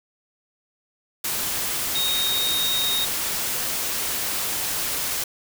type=tone in noise; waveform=sine; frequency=3729 Hz; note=A#7; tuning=in tune; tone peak=-22 dBFS; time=1.95-3.05 s; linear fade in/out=5 ms; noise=white; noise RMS=-26 dBFS; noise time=1.24-5.24 s; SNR=+1 dB; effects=none